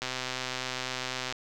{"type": "click train", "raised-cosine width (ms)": 0.2, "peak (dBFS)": -15, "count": 168, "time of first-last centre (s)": [0.02, 1.325], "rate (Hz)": 128, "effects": []}